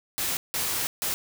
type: noise bursts at uneven times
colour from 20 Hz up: white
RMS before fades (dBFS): -28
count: 3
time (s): 0.18-0.37 / 0.54-0.87 / 1.02-1.14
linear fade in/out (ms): 0
effects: none